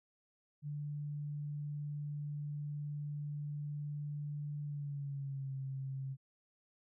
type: tone with pitch glide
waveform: sine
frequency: 146.83 to 134.64 Hz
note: D3 to C3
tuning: 0 to +50 cents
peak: -38 dBFS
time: 0.62-6.17 s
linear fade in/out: 50 ms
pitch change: -150 cents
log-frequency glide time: 4.63-5.54 s
effects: none